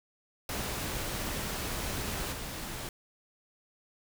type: noise with level steps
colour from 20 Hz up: pink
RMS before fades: -35 / -39 dBFS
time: 0.49-2.89 s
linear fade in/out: 2 ms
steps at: 2.32 s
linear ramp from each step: 10 ms
effects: none